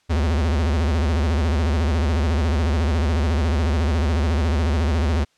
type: tone with vibrato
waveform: square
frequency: 77.1 Hz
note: D#2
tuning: 15 cents flat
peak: -18 dBFS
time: 0.09-5.25 s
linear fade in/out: 20 ms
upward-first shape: sine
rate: 14 Hz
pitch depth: 200 cents each way
effects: white hiss -63 dBFS RMS until 5.37 s + low-pass 6000 Hz 12 dB/octave